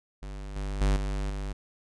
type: tone with level steps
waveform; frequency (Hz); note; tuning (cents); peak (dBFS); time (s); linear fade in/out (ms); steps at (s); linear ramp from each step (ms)
square; 49.35; G1; +12; -37 / -31 / -22 / -29 / -32; 0.22-1.53; 10; 0.56 / 0.81 / 0.96 / 1.3; 2
effects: resampled to 22050 Hz